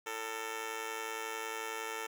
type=tone with amplitude modulation; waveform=10% pulse; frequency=445.7 Hz; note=A4; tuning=22 cents sharp; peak=-26 dBFS; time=0.06-2.07 s; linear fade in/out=10 ms; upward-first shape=sine; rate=111 Hz; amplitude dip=75%; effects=none